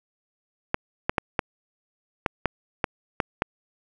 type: clicks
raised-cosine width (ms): 0.5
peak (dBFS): -6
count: 9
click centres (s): 0.744 / 1.095 / 1.182 / 1.392 / 2.262 / 2.457 / 2.842 / 3.202 / 3.421
effects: none